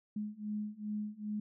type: beating tone pair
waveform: sine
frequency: 209.2 / 211.7 Hz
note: G#3 / G#3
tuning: +13 / +33 cents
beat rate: 2.5 Hz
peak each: -40 / -39 dBFS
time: 0.16-1.4 s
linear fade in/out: 5 ms
effects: none